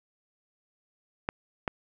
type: clicks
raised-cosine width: 0.5 ms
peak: -13 dBFS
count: 2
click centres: 1.289 / 1.678 s
effects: none